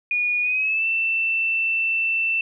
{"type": "tone with pitch glide", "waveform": "sine", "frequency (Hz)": [2450, 2672], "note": ["D#7", "E7"], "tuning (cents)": [-27, 23], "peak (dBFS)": -19, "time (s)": [0.11, 2.41], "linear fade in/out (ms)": 2, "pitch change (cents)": 150, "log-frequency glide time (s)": [0.42, 0.86], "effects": []}